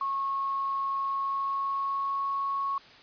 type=tone with pitch glide; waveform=sine; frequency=1094 to 1103.5 Hz; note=C#6 to C#6; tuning=-23 to -8 cents; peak=-27 dBFS; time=0.01-2.78 s; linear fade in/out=2 ms; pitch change=+15 cents; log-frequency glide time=0.99-2.28 s; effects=white hiss -52 dBFS RMS until 3.02 s + resampled to 11025 Hz